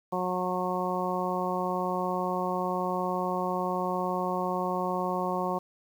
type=harmonic tone; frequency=182.1 Hz; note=F#3; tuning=27 cents flat; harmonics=1 / 2 / 3 / 4 / 5 / 6; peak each=-34 / -34 / -34 / -34 / -34 / -34 dBFS; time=0.12-5.59 s; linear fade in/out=10 ms; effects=9-bit